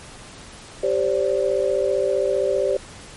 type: chord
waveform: sine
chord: G suspended fourth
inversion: none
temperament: equal with one note detuned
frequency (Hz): 392 / 523.3 / 578.6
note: G4 / C5 / D5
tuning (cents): 0 / 0 / -26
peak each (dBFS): -22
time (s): 0.83-2.77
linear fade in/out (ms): 5
effects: pink hiss -41 dBFS RMS until 3.16 s + MP3 48 kbps